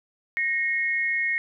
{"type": "tone pair together", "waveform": "sine", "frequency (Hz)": [1864.7, 2168], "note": ["A#6", "C#7"], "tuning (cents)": [0, -39], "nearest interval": "minor third", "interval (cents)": 261, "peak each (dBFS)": -25, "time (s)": [0.37, 1.38], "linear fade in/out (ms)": 0, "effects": []}